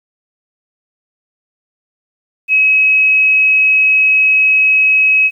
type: tone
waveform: sine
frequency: 2556 Hz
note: D#7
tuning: 46 cents sharp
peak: -7 dBFS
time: 2.48-5.31 s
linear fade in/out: 50 ms
effects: 8-bit